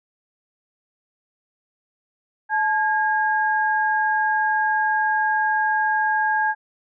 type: tone pair together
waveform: sine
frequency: 862.9 / 1629 Hz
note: A5 / G#6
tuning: -34 / -34 cents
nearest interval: major seventh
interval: 1100 cents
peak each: -20 / -21 dBFS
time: 2.49-6.55 s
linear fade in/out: 50 ms
effects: none